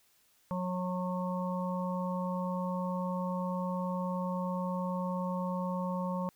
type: harmonic tone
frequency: 181.9 Hz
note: F#3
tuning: 29 cents flat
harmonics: 1 / 3 / 5 / 6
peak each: -33 / -38 / -40 / -41 dBFS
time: 0.51-6.29 s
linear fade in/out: 0 ms
effects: white hiss -68 dBFS RMS until 6.35 s